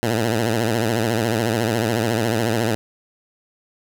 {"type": "tone with vibrato", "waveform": "10% pulse", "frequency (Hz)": 113.4, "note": "A#2", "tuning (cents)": -47, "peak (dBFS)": -10, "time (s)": [0.03, 2.75], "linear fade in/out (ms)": 0, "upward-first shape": "triangle", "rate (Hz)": 14, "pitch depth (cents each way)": 140, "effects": []}